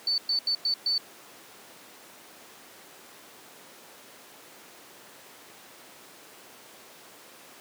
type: tone bursts at uneven times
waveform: sine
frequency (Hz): 4510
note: C#8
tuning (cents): +29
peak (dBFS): -23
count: 5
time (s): 0.07-0.18 / 0.29-0.39 / 0.47-0.55 / 0.65-0.74 / 0.86-0.98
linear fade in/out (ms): 2
effects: pink hiss -49 dBFS RMS until 7.6 s + high-pass 300 Hz 12 dB/octave